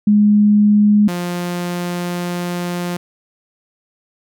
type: tone pair in turn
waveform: sine / sawtooth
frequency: 208.1 / 175.96 Hz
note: G#3 / F3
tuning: +4 / +13 cents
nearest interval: minor third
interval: 291 cents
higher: first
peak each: -8 / -16 dBFS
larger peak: first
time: 0.07-1.08 / 1.08-2.97 s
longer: second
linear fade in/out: 5 ms
effects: none